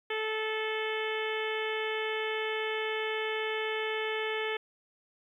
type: harmonic tone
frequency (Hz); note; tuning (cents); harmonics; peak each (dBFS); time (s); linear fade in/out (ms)
436.2; A4; -15; 1 / 2 / 3 / 4 / 5 / 6 / 7 / 8; -33 / -40 / -42 / -38 / -38 / -43 / -41 / -46; 0.1-4.57; 5
effects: 11-bit